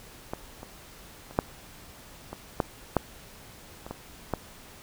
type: clicks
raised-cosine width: 1 ms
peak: -17 / -26 / -29 / -7 / -22 / -9 / -7 / -25 / -20 / -12 dBFS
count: 10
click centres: 0.335 / 0.631 / 1.31 / 1.389 / 2.33 / 2.602 / 2.967 / 3.865 / 3.91 / 4.337 s
effects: pink hiss -49 dBFS RMS until 4.82 s